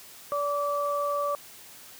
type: tone pair together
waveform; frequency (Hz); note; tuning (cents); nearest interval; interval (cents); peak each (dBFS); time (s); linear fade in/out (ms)
sine; 576 / 1158; D5 / D6; -34 / -25; octave; 1209; -28; 0.32-1.35; 0
effects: white hiss -48 dBFS RMS until 1.99 s + high-pass 60 Hz 12 dB/octave